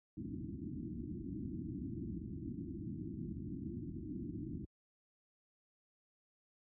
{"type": "low-pass noise", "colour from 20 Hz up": "white", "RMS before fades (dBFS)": -43, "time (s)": [0.17, 4.65], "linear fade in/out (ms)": 5, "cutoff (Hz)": 340, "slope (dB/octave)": 96, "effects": ["high-pass 60 Hz 12 dB/octave"]}